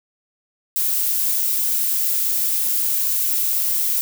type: noise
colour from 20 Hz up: violet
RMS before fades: -20 dBFS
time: 0.76-4.01 s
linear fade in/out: 0 ms
effects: none